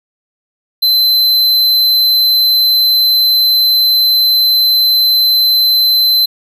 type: tone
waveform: square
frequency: 4065 Hz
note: B7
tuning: 49 cents sharp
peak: -8 dBFS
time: 0.82-6.26 s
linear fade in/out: 10 ms
effects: none